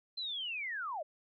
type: linear sweep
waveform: sine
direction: down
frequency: 4143 to 558 Hz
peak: -36 dBFS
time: 0.17-1.03 s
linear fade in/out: 10 ms
effects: none